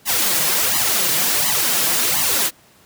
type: noise with flanger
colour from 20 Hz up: white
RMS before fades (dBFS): -18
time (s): 0.05-2.51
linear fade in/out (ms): 50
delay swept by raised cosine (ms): 0.99 to 6.29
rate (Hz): 1.4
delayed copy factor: +1
effects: pink hiss -51 dBFS RMS until 2.85 s + high-pass 100 Hz 12 dB/octave